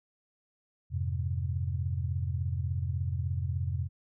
sine chord, F minor, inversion none, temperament equal, 87.31 / 103.83 / 130.81 Hz, F2 / Ab2 / C3, 0 / 0 / 0 cents, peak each -31 / -36 / -34 dBFS, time 0.9-3.89 s, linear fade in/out 50 ms, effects none

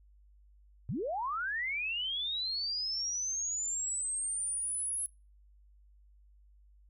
sine linear sweep, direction up, 93.4 to 10730 Hz, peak -32 dBFS, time 0.89-5.06 s, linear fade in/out 0 ms, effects noise-tail reverb RT60 0.3 s tail -24 dB re dry + added 50 Hz sine -58 dBFS peak until 6.89 s

